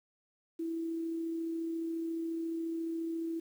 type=tone with amplitude modulation; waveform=sine; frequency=329.6 Hz; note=E4; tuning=in tune; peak=-32 dBFS; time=0.59-3.4 s; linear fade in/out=10 ms; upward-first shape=sine; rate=34.3 Hz; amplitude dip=25%; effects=10-bit